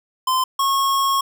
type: tone pair in turn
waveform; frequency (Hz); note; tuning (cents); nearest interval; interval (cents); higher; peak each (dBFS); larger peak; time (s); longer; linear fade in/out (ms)
square; 1033 / 1092.5; C6 / C#6; -22 / -26; minor second; 96; second; -17; neither; 0.27-0.44 / 0.59-1.21; second; 5
effects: none